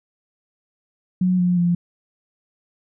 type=tone with pitch steps; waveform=sine; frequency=182.8 / 178.32 / 173.94 Hz; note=F#3 / F3 / F3; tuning=-21 / +36 / -7 cents; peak=-15 dBFS; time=1.21-1.75 s; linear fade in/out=5 ms; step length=180 ms; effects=none